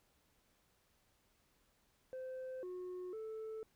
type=tone with pitch steps; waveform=sine; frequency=517 / 363.6 / 439.4 Hz; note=C5 / F#4 / A4; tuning=-21 / -30 / -2 cents; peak=-40 dBFS; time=2.13-3.63 s; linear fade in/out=0 ms; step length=500 ms; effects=tanh soft clip ceiling -42 dBFS + pink hiss -75 dBFS RMS until 3.75 s